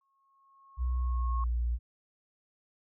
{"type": "tone with exponential growth", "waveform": "sine", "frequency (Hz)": 1090, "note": "C#6", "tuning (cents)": -29, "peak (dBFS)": -34, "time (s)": [0.01, 1.44], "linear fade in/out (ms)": 2, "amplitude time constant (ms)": 310}
{"type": "tone with pitch glide", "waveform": "sine", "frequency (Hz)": [62.5, 59.2], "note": ["B1", "A#1"], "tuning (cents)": [21, 27], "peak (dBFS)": -27, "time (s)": [0.77, 1.79], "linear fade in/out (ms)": 50, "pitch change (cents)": -94, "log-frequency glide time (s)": [1, 1.4]}
{"effects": []}